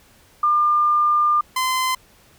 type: tone pair in turn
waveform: sine / sawtooth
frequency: 1200 / 1030.8 Hz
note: D6 / C6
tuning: +37 / -26 cents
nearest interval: minor third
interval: 263 cents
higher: first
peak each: -14 / -15 dBFS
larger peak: first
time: 0.43-1.41 / 1.56-1.95 s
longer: first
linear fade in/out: 5 ms
effects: pink hiss -53 dBFS RMS until 2.38 s